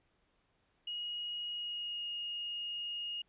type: tone with pitch glide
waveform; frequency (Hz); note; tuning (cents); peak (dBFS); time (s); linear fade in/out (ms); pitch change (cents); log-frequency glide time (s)
sine; 2887 to 2859; F#7 to F7; -43 to +40; -37; 0.87-3.22; 5; -17; 1.52-2.07
effects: pink hiss -75 dBFS RMS until 3.28 s + resampled to 8000 Hz